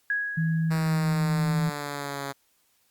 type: tone with exponential decay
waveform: sine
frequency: 1661.2 Hz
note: G#6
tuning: in tune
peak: -22 dBFS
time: 0.1-1.21 s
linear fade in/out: 2 ms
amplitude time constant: 240 ms
type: tone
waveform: sine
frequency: 162 Hz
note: E3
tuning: 30 cents flat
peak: -22 dBFS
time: 0.37-1.7 s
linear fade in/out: 10 ms
type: exponential sweep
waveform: 5% pulse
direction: down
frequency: 160.4 to 138.59 Hz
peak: -20 dBFS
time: 0.7-2.33 s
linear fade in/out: 20 ms
effects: white hiss -67 dBFS RMS until 2.9 s + Opus 48 kbps